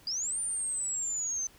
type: linear two-way sweep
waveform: sine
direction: up then down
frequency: 4733 to 9210 to 6110 Hz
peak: -30 dBFS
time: 0.07-1.47 s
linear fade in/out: 2 ms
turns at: 0.4 s
effects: pink hiss -58 dBFS RMS until 1.58 s